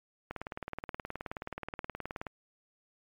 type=click train; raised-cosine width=0.5 ms; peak=-22 dBFS; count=38; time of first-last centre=0.31-2.268 s; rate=18.9 Hz; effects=MP3 96 kbps